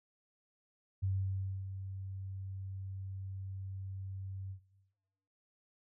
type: tone with ADSR envelope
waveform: sine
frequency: 96 Hz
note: G2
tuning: 36 cents flat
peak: -30 dBFS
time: 1.02-4.6 s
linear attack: 18 ms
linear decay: 610 ms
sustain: -10 dB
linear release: 92 ms
effects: noise-tail reverb RT60 1.0 s tail -17 dB re dry